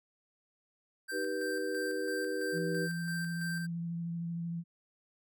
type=tone with tremolo; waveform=square; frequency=1568 Hz; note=G6; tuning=in tune; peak=-37 dBFS; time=1.08-3.67 s; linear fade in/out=20 ms; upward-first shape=square; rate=3 Hz; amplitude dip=40%
type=chord; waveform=sine; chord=Eb augmented; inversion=none; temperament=just; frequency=311.1 / 388.9 / 486.1 Hz; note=Eb4 / G4 / B4; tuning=0 / -14 / -28 cents; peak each=-39 / -37 / -36 dBFS; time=1.11-2.89 s; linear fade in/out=50 ms
type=tone with vibrato; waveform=sine; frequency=169.1 Hz; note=E3; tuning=44 cents sharp; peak=-34 dBFS; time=2.52-4.64 s; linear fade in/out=50 ms; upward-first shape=triangle; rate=13 Hz; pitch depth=19 cents each way
effects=none